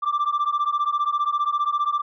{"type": "beating tone pair", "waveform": "sine", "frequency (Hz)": [1170, 1185], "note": ["D6", "D6"], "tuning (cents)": [-7, 15], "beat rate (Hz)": 15, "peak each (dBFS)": -21, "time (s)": [0.02, 2.02], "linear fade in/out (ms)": 20, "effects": ["tanh soft clip ceiling -17 dBFS"]}